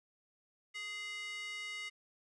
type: tone with high-pass filter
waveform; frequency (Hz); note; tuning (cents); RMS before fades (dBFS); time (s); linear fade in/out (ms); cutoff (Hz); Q
square; 415.3; G#4; 0; -43; 0.74-1.9; 20; 2300; 5.7
effects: resampled to 22050 Hz